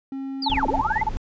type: tone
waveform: triangle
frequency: 270 Hz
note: C#4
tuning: 45 cents flat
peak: -26 dBFS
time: 0.12-0.81 s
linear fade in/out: 2 ms
type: linear two-way sweep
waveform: sine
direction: down then up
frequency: 4966 to 220 to 2119 Hz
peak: -25 dBFS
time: 0.42-1.02 s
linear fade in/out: 5 ms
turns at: 0.67 s
type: tone bursts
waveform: sine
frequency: 870 Hz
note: A5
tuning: 20 cents flat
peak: -18 dBFS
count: 12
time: 0.46-1.091 s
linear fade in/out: 5 ms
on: 26 ms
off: 29 ms
type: noise with tremolo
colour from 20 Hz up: brown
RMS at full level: -29 dBFS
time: 0.5-1.17 s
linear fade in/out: 0 ms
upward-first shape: triangle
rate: 4.8 Hz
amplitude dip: 25%
effects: resampled to 16000 Hz